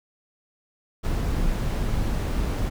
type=noise with amplitude modulation; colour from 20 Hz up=brown; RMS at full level=-23 dBFS; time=1.03-2.7 s; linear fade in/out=20 ms; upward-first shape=sine; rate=200 Hz; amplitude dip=30%; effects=none